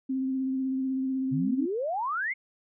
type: tone with vibrato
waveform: sine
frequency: 263.5 Hz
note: C4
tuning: 12 cents sharp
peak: -26 dBFS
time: 0.09-1.66 s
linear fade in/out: 10 ms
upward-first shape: sine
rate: 16 Hz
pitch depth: 19 cents each way
type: exponential sweep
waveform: sine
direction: up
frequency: 130.81 to 2217 Hz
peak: -27 dBFS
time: 1.31-2.34 s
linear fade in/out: 20 ms
effects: none